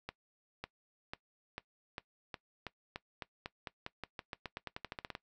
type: accelerating click train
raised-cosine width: 0.3 ms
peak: -24 dBFS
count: 25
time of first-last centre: 0.09-5.151 s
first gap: 550 ms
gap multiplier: 0.9
effects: noise-tail reverb RT60 0.1 s tail -19 dB re dry